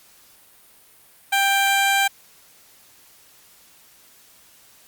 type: tone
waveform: 15% pulse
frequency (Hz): 789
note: G5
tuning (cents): +11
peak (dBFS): -10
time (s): 1.32-2.08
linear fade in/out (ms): 10
effects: white hiss -52 dBFS RMS until 4.87 s + Opus 48 kbps